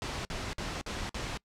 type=noise bursts; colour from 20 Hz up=pink; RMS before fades=-36 dBFS; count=5; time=0.02-1.374 s; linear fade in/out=0 ms; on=230 ms; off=51 ms; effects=noise-tail reverb RT60 0.1 s tail -24 dB re dry + low-pass 6000 Hz 12 dB/octave